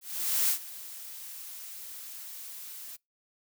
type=noise with ADSR envelope; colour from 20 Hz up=blue; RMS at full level=-25 dBFS; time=0.01-2.97 s; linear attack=480 ms; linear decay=91 ms; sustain=-18 dB; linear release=19 ms; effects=noise-tail reverb RT60 0.2 s tail -26 dB re dry